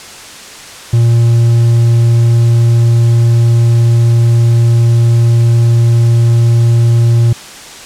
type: tone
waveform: triangle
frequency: 117.1 Hz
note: A#2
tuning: 8 cents sharp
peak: -3 dBFS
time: 0.93-7.33 s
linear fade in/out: 5 ms
effects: white hiss -30 dBFS RMS until 7.85 s + low-pass 8000 Hz 12 dB/octave